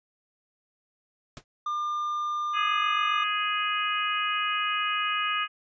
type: noise with exponential decay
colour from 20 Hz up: pink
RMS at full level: -37 dBFS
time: 1.37-1.44 s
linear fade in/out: 0 ms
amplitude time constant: 15 ms
type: tone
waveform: triangle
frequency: 1200 Hz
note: D6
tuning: 37 cents sharp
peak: -25 dBFS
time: 1.66-3.24 s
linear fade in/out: 5 ms
type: harmonic tone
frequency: 415.8 Hz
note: G#4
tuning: 2 cents sharp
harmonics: 3 / 4 / 5 / 6 / 7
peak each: -28 / -33 / -36 / -32 / -32 dBFS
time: 2.53-5.48 s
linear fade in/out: 50 ms
effects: resampled to 16000 Hz